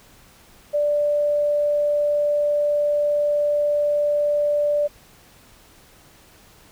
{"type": "tone", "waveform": "sine", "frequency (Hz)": 587.3, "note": "D5", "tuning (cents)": 0, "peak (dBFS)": -17, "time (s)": [0.73, 4.88], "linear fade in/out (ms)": 20, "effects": ["pink hiss -51 dBFS RMS until 6.71 s"]}